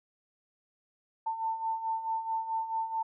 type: beating tone pair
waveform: sine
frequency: 892 / 896.6 Hz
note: A5 / A5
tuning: +23 / +32 cents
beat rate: 4.6 Hz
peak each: -37 / -31 dBFS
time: 1.26-3.03 s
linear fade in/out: 10 ms
effects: none